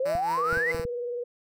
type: exponential sweep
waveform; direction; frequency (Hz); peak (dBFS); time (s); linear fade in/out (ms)
sine; up; 502 to 2102; -24; 0-0.72; 5
type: tone with tremolo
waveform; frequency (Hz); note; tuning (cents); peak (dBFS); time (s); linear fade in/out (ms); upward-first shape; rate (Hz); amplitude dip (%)
5% pulse; 167.1; E3; +24; -22; 0.05-0.85; 10; triangle; 4.6; 75
type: clicks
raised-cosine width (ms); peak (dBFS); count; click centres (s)
5; -23; 6; 0.153 / 0.528 / 0.573 / 0.747 / 0.797 / 0.852
type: tone with vibrato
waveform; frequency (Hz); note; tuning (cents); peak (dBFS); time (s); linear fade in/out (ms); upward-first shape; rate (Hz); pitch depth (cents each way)
sine; 483.8; B4; -36; -29; 0.37-1.24; 10; sine; 20; 33
effects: none